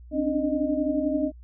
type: tone cluster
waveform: sine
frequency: 265.6 / 289.5 / 301 / 617 Hz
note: C4 / D4 / D4 / D#5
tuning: +26 / -25 / +43 / -15 cents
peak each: -28 dBFS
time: 0.11-1.32 s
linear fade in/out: 50 ms
effects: added 60 Hz sine -43 dBFS peak until 1.43 s